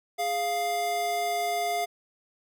square tone pair together, 415.3 / 699.8 Hz, G#4 / F5, 0 / +3 cents, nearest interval major sixth, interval 903 cents, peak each -36 / -27 dBFS, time 0.18-1.86 s, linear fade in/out 20 ms, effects none

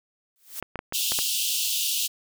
blue noise with exponential growth, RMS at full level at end -31 dBFS, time 0.36-0.6 s, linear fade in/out 0 ms, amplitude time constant 51 ms
clicks, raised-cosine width 0.5 ms, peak -16 dBFS, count 6, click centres 0.626 / 0.757 / 0.791 / 0.924 / 1.12 / 1.189 s
pink high-pass noise, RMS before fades -26 dBFS, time 0.93-2.08 s, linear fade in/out 20 ms, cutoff 2700 Hz, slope 96 dB/octave
effects none

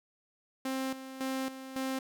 sawtooth tone with tremolo, 264.2 Hz, C4, 17 cents sharp, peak -28 dBFS, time 0.65-1.99 s, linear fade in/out 5 ms, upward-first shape square, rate 1.8 Hz, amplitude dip 70%, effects none

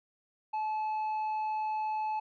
sine tone with tanh clipping, 863 Hz, A5, 34 cents flat, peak -31 dBFS, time 0.53-2.2 s, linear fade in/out 10 ms, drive 4 dB, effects none

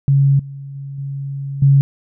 sine tone with level steps, 138.59 Hz, C#3, in tune, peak -9 / -28 / -26 / -22 / -7 dBFS, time 0.08-1.81 s, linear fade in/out 0 ms, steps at 0.39 / 0.75 / 0.98 / 1.62 s, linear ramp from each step 5 ms, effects none

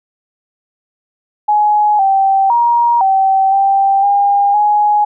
sine tone with pitch steps, 839 / 778 / 946 / 772 / 785 / 806 / 835 Hz, G#5 / G5 / A#5 / G5 / G5 / G5 / G#5, +17 / -13 / +25 / -27 / +2 / +48 / +9 cents, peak -8 dBFS, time 1.48-5.05 s, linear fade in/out 10 ms, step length 510 ms, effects none

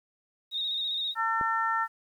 sine tone with vibrato, 3729 Hz, A#7, in tune, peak -28 dBFS, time 0.51-1.15 s, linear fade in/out 50 ms, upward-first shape square, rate 15 Hz, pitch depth 31 cents each way
harmonic tone, 450 Hz, A4, 39 cents sharp, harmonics 2 / 3 / 4, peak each -30 / -28 / -31 dBFS, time 1.15-1.88 s, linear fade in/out 50 ms
click, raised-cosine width 2 ms, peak -25 dBFS, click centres 1.412 s
effects 10-bit

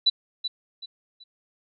sine tone with echo, 3964 Hz, B7, 6 cents sharp, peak -15 dBFS, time 0.06-0.1 s, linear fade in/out 10 ms, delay 380 ms, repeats 3, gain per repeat -10 dB, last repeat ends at 1.24 s, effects none

